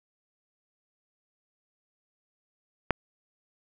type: click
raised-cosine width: 0.5 ms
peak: -7 dBFS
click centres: 2.907 s
effects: none